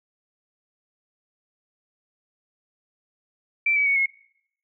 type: tone with pitch steps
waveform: sine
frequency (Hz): 2338 / 2281 / 2225 / 2170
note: D7 / C#7 / C#7 / C#7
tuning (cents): -8 / +49 / +6 / -37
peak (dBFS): -18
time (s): 3.66-4.06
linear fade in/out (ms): 5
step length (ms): 100
effects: noise-tail reverb RT60 0.7 s tail -22 dB re dry